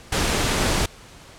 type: noise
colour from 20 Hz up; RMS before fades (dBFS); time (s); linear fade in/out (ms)
pink; -21; 0.12-0.86; 5
effects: pink hiss -45 dBFS RMS until 1.38 s + low-pass 9000 Hz 12 dB/octave